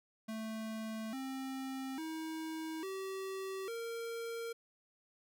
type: tone with pitch steps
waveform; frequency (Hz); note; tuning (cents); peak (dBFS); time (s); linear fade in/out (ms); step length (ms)
square; 220.5 / 265.3 / 319.1 / 383.9 / 461.9; A3 / C4 / D#4 / G4 / A#4; +4 / +24 / +44 / -36 / -16; -40; 0.28-4.53; 10; 850
effects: none